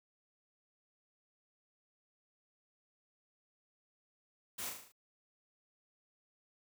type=noise with echo; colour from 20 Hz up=white; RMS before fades=-42 dBFS; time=4.58-4.7 s; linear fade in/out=10 ms; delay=37 ms; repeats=6; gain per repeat=-4 dB; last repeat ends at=4.922 s; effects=none